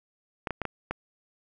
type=clicks; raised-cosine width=0.5 ms; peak=-15 dBFS; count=5; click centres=0.472 / 0.507 / 0.617 / 0.653 / 0.91 s; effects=none